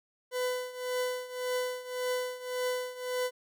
40% pulse tone with tremolo, 501 Hz, B4, 25 cents sharp, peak -27 dBFS, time 0.31-3.31 s, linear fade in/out 50 ms, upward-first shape triangle, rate 1.8 Hz, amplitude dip 85%, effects none

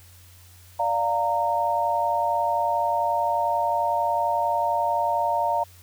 sine chord, Bb major, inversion first, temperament equal with one note detuned, 587.3 / 698.5 / 922.7 Hz, D5 / F5 / Bb5, 0 / 0 / -18 cents, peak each -28 / -25 / -23 dBFS, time 0.79-5.64 s, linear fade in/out 10 ms, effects added 90 Hz sine -49 dBFS peak until 5.82 s + white hiss -53 dBFS RMS until 5.82 s

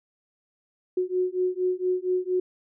sine beating tone pair, 364 / 368.3 Hz, F#4 / F#4, -28 / -8 cents, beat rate 4.3 Hz, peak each -26 dBFS, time 0.97-2.4 s, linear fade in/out 5 ms, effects none

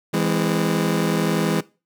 25% pulse chord, E augmented, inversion none, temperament just, 164.81 / 206 / 257.5 Hz, E3 / G#3 / B#3, 0 / -14 / -28 cents, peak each -18 / -19 / -24 dBFS, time 0.13-1.61 s, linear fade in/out 10 ms, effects noise-tail reverb RT60 0.3 s tail -20 dB re dry

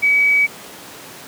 sine tone, 2276 Hz, C#7, 45 cents sharp, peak -11 dBFS, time 0.02-0.47 s, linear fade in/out 20 ms, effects pink hiss -36 dBFS RMS until 1.27 s + high-pass 200 Hz 12 dB/octave

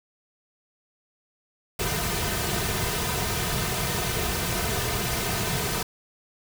pink noise with comb filter, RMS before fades -27 dBFS, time 1.79-5.83 s, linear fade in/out 5 ms, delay 3.6 ms, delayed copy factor -0.7, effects none

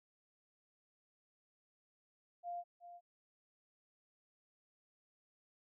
sine tone with echo, 698.5 Hz, F5, in tune, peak -40 dBFS, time 2.43-2.64 s, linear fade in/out 50 ms, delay 370 ms, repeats 1, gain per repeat -11 dB, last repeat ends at 3.01 s, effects none

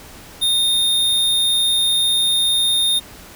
square tone, 3661 Hz, A#7, 32 cents flat, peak -15 dBFS, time 0.41-3 s, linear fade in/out 20 ms, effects pink hiss -40 dBFS RMS until 3.35 s

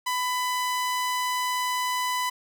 sawtooth tone, 999 Hz, B5, 20 cents sharp, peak -21 dBFS, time 0.06-2.3 s, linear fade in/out 10 ms, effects none

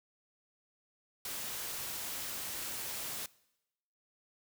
white noise, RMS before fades -40 dBFS, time 1.25-3.26 s, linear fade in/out 2 ms, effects noise-tail reverb RT60 0.9 s tail -22 dB re dry

